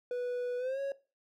triangle tone with pitch glide, 491.8 to 552 Hz, B4 to C#5, -7 to -7 cents, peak -30 dBFS, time 0.11-0.92 s, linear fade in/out 2 ms, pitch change +200 cents, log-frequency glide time 0.58-0.8 s, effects noise-tail reverb RT60 0.3 s tail -17 dB re dry

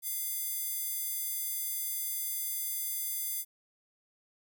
square tone with high-pass filter, 695 Hz, F5, 9 cents flat, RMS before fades -35 dBFS, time 0.02-3.45 s, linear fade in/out 50 ms, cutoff 11000 Hz, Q 0.9, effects none

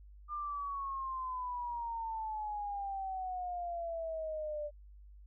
sine exponential sweep, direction down, 1206 to 587.3 Hz, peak -36 dBFS, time 0.28-4.71 s, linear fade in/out 50 ms, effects added 50 Hz sine -52 dBFS peak until 5.26 s

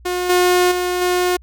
sawtooth tone with level steps, 359.6 Hz, F#4, 49 cents flat, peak -15 / -8 / -14 / -11 dBFS, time 0.05-1.37 s, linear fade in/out 10 ms, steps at 0.29 / 0.71 / 1.01 s, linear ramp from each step 10 ms, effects added 60 Hz sine -41 dBFS peak until 1.42 s

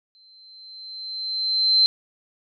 sine tone with exponential growth, 4100 Hz, C8, 36 cents flat, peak -12 dBFS, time 0.15-1.86 s, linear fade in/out 0 ms, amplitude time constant 370 ms, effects none

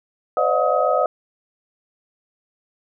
sine tone cluster, 510 / 581 / 629 / 721 / 1266 Hz, C5 / D5 / D#5 / F#5 / D#6, -44 / -19 / +19 / -45 / +30 cents, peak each -22 dBFS, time 0.37-1.06 s, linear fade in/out 2 ms, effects none

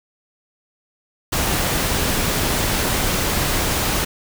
pink noise, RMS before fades -20 dBFS, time 1.32-4.05 s, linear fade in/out 10 ms, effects none

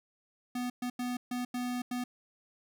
square tone bursts at uneven times, 246.9 Hz, B3, in tune, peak -33 dBFS, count 6, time 0.55-0.7 / 0.82-0.9 / 0.99-1.17 / 1.31-1.45 / 1.54-1.82 / 1.91-2.04 s, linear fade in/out 5 ms, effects none

